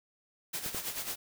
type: noise with tremolo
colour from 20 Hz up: white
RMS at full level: -35 dBFS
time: 0.53-1.16 s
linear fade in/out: 10 ms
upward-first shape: sine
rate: 9.2 Hz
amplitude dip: 65%
type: clicks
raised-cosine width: 2 ms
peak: -29 / -27 dBFS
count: 2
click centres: 0.662 / 0.747 s
effects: none